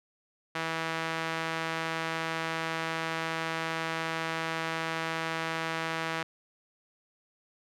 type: tone with band-pass filter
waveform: sawtooth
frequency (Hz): 162.7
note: E3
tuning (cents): -22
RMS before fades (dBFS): -33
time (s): 0.55-6.23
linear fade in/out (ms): 5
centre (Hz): 1800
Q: 0.85
effects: none